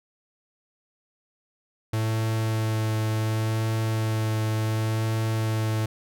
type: tone with vibrato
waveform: 45% pulse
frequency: 110.2 Hz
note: A2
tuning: 3 cents sharp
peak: -23 dBFS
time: 1.93-5.86 s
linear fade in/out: 5 ms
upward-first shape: sine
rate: 0.69 Hz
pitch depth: 14 cents each way
effects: none